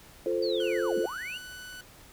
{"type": "chord", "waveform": "sine", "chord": "F major", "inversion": "none", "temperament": "equal", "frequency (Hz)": [349.2, 440, 523.3], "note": ["F4", "A4", "C5"], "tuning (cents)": [0, 0, 0], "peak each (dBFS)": -30, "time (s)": [0.26, 1.06], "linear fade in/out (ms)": 2}
{"type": "linear two-way sweep", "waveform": "sine", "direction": "down then up", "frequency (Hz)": [4699, 174.61, 2994], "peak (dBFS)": -35, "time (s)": [0.42, 1.38], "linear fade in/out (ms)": 10, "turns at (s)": 0.98}
{"type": "tone with pitch glide", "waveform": "sawtooth", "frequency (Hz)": [1480, 1490.3], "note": ["F#6", "F#6"], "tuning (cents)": [0, 12], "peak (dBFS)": -38, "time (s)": [0.6, 1.81], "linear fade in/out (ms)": 2, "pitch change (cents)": 12, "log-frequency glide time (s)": [0.99, 1.5]}
{"effects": ["pink hiss -53 dBFS RMS until 2.12 s"]}